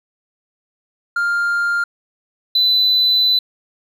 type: tone pair in turn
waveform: triangle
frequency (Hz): 1400 / 4001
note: F6 / B7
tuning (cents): +4 / +22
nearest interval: octave + tritone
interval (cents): 1818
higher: second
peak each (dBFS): -13 / -9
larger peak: second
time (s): 1.16-1.84 / 2.55-3.39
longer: second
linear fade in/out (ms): 5
effects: tanh soft clip ceiling -8 dBFS